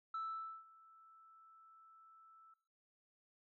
sine tone with ADSR envelope, 1318.5 Hz, E6, in tune, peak -37 dBFS, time 0.14-2.54 s, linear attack 5 ms, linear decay 490 ms, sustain -24 dB, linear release 5 ms, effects noise-tail reverb RT60 0.9 s tail -24 dB re dry + tanh soft clip ceiling -37 dBFS

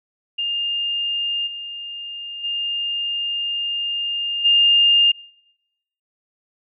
sine tone with level steps, 2814 Hz, F7, 12 cents sharp, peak -20 / -29 / -21 / -11 dBFS, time 0.38-5.12 s, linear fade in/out 10 ms, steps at 1.46 / 2.43 / 4.44 s, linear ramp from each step 20 ms, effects noise-tail reverb RT60 0.9 s tail -26 dB re dry

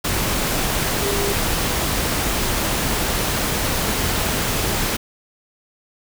sine tone in noise, 402.2 Hz, G4, 44 cents sharp, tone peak -23 dBFS, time 1.02-1.33 s, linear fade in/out 10 ms, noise pink, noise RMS -21 dBFS, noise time 0.04-4.97 s, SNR -5 dB, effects none

